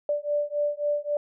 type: beating tone pair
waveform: sine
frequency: 585 / 588.7 Hz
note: D5 / D5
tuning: -7 / +4 cents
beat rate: 3.7 Hz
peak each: -27 dBFS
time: 0.09-1.17 s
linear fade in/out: 2 ms
effects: none